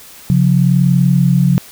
sine tone pair together, 136.97 / 177.6 Hz, C#3 / F3, -20 / +29 cents, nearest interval major third, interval 449 cents, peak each -11 dBFS, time 0.3-1.58 s, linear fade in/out 0 ms, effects white hiss -38 dBFS RMS until 1.71 s

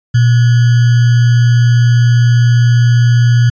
sine tone with sample-and-hold, 120 Hz, B2, 49 cents flat, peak -5 dBFS, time 0.14-3.5 s, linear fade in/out 10 ms, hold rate 1575 Hz, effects resampled to 16000 Hz

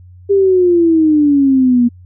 sine exponential sweep, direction down, 403 to 236.8 Hz, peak -7 dBFS, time 0.29-1.89 s, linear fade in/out 20 ms, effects added 90 Hz sine -36 dBFS peak until 2.05 s

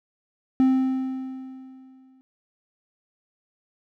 triangle tone with exponential decay, 261.6 Hz, C4, in tune, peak -12 dBFS, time 0.6-2.21 s, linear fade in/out 0 ms, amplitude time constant 350 ms, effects none

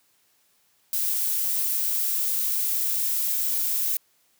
violet noise, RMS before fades -25 dBFS, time 0.93-3.97 s, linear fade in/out 2 ms, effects white hiss -65 dBFS RMS until 4.39 s + high-pass 80 Hz 12 dB/octave

